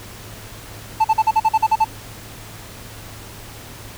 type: tone bursts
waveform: triangle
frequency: 880 Hz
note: A5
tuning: in tune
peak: -9 dBFS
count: 10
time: 1-1.846 s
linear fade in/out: 10 ms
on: 45 ms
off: 44 ms
effects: added 107 Hz sine -41 dBFS peak until 3.97 s + pink hiss -38 dBFS RMS until 3.97 s